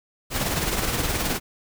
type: noise with tremolo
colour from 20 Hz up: pink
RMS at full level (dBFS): -23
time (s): 0.3-1.4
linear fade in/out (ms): 50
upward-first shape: sine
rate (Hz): 19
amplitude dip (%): 45
effects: none